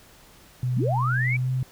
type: tone with pitch glide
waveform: sine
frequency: 125.4 to 129 Hz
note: B2 to C3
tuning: +27 to -24 cents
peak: -22 dBFS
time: 0.63-1.63 s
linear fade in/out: 2 ms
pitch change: +49 cents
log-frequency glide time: 1.35-1.5 s
type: linear sweep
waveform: sine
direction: up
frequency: 130.7 to 2349 Hz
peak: -24 dBFS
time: 0.76-1.37 s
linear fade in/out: 10 ms
effects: pink hiss -52 dBFS RMS until 1.71 s